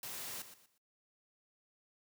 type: noise with echo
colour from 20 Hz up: white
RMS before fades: -44 dBFS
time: 0.03-0.42 s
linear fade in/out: 2 ms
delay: 120 ms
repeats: 3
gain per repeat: -11 dB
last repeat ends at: 0.78 s
effects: noise-tail reverb RT60 0.1 s tail -20 dB re dry + high-pass 100 Hz 12 dB/octave